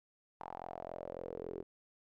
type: tone with band-pass filter sweep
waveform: sawtooth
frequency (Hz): 43.65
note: F1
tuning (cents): 0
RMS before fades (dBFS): -45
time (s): 0.4-1.63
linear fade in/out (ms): 10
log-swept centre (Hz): 890 to 390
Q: 5.2
effects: none